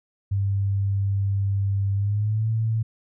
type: tone with pitch glide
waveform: sine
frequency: 98.9 to 111.65 Hz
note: G2 to A2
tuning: +16 to +26 cents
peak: -20 dBFS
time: 0.31-2.83 s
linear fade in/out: 10 ms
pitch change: +210 cents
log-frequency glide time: 1.94-2.5 s
effects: none